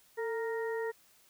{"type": "harmonic tone with a mistuned harmonic", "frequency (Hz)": 466.2, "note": "A#4", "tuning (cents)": 0, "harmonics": [1, 2, 3, 4], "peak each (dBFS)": [-33, -42, -49, -42], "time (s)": [0.17, 0.92], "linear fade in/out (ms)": 20, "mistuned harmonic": 1, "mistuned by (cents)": -64, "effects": ["white hiss -64 dBFS RMS until 1.29 s"]}